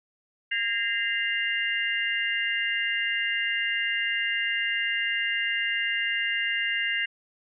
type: tone cluster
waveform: sine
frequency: 1622 / 1845 / 2072 / 2800 Hz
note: G#6 / A#6 / C7 / F7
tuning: -41 / -18 / -17 / +4 cents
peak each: -31 / -32 / -29 / -29 dBFS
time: 0.51-7.06 s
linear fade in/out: 10 ms
effects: none